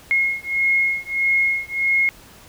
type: beating tone pair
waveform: sine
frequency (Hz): 2157 / 2158.6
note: C#7 / C#7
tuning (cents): -48 / -47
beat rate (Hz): 1.6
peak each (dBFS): -20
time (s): 0.11-2.09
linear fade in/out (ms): 0
effects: pink hiss -46 dBFS RMS until 2.48 s